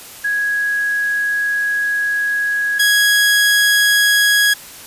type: tone pair in turn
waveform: sine / sawtooth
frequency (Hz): 1661.2 / 1661.2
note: G#6 / G#6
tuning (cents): 0 / 0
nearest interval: unison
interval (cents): 0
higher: neither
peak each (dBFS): -15 / -7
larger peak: second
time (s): 0.24-2.79 / 2.79-4.54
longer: first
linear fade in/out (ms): 10
effects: white hiss -36 dBFS RMS until 4.86 s + resampled to 32000 Hz